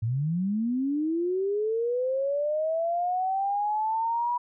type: linear sweep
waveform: sine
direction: up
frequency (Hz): 105.8 to 977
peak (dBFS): -24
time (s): 0.02-4.38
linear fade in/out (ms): 10
effects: none